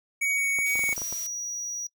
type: tone with vibrato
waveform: square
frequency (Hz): 2241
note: C#7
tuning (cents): +18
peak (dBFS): -24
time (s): 0.21-0.94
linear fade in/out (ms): 10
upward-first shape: triangle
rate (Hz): 2.5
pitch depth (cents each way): 9
type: clicks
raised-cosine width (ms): 1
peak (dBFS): -25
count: 9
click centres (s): 0.588 / 0.756 / 0.793 / 0.839 / 0.891 / 0.928 / 0.979 / 1.018 / 1.126
type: noise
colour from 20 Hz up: blue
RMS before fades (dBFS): -39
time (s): 0.66-1.27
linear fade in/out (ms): 5
type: tone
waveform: triangle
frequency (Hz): 5790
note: F#8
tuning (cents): -38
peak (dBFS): -28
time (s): 0.96-1.87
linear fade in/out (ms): 5
effects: noise-tail reverb RT60 0.1 s tail -23 dB re dry